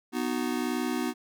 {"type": "chord", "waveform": "square", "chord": "B major", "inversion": "none", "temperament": "just", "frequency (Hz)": [246.9, 308.7, 370.4], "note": ["B3", "D#4", "F#4"], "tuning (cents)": [0, -14, 2], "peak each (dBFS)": [-31, -33, -35], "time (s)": [0.12, 1.14], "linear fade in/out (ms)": 50, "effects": []}